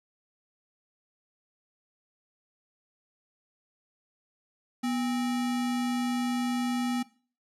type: tone with sample-and-hold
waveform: sine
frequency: 245 Hz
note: B3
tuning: 14 cents flat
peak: -26 dBFS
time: 4.83-7.03 s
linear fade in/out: 10 ms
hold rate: 1050 Hz
effects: noise-tail reverb RT60 0.4 s tail -19 dB re dry + low-pass 11000 Hz 12 dB/octave